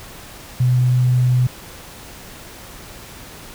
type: tone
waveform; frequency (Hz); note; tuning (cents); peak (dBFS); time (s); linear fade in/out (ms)
sine; 125.4; B2; +27; -12; 0.6-1.47; 5
effects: pink hiss -38 dBFS RMS until 3.54 s